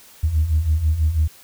sine beating tone pair, 74.1 / 80.2 Hz, D2 / E2, +16 / -47 cents, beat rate 6.1 Hz, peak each -21 / -16 dBFS, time 0.23-1.28 s, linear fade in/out 10 ms, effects tanh soft clip ceiling -9 dBFS + white hiss -47 dBFS RMS until 1.43 s

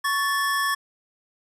square tone pair together, 1112 / 1752 Hz, C#6 / A6, +5 / -8 cents, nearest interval minor sixth, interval 787 cents, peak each -25 dBFS, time 0.04-0.75 s, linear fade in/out 10 ms, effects resampled to 32000 Hz

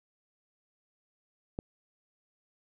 click, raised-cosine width 2 ms, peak -21 dBFS, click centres 1.589 s, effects none

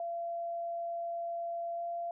sine tone with pitch glide, 682 to 686.3 Hz, F5 to F5, -41 to -30 cents, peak -34 dBFS, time 0-2.11 s, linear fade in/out 2 ms, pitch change +11 cents, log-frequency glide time 1.75-1.82 s, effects none

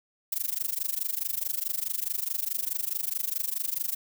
violet noise with amplitude modulation, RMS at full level -27 dBFS, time 0.32-3.95 s, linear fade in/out 5 ms, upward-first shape sine, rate 24.7 Hz, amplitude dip 95%, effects none

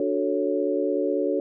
sine chord, D major seventh, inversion none, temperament equal, 293.7 / 370 / 440 / 554.4 Hz, D4 / F#4 / A4 / C#5, 0 / 0 / 0 / 0 cents, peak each -27 dBFS, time 0-1.4 s, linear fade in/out 2 ms, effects none

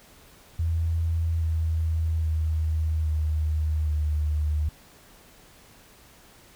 sine tone with pitch steps, 82.5 / 80.76 / 79.05 / 77.38 / 75.74 Hz, E2 / E2 / D#2 / D#2 / D#2, +2 / -35 / +28 / -9 / -46 cents, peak -22 dBFS, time 0.59-4.69 s, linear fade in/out 5 ms, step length 820 ms, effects pink hiss -53 dBFS RMS until 6.55 s

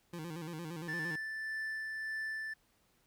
25% pulse tone with vibrato, 164 Hz, E3, 9 cents flat, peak -37 dBFS, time 0.13-1.16 s, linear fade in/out 5 ms, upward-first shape square, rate 8.7 Hz, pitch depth 92 cents each way
triangle tone with tremolo, 1761 Hz, A6, 1 cent sharp, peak -34 dBFS, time 0.88-2.54 s, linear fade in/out 10 ms, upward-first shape sine, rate 1.7 Hz, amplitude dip 25%
effects pink hiss -72 dBFS RMS until 3.06 s

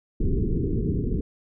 pink low-pass noise, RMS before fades -24 dBFS, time 0.2-1.21 s, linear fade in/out 5 ms, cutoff 440 Hz, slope 96 dB/octave, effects none

